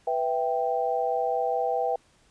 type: chord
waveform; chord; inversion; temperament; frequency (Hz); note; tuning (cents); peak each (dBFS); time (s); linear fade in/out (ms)
sine; E minor; second; equal; 493.9 / 659.3 / 784; B4 / E5 / G5; 0 / 0 / 0; -28 / -29 / -27; 0.07-1.96; 5
effects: pink hiss -62 dBFS RMS until 2.3 s + resampled to 22050 Hz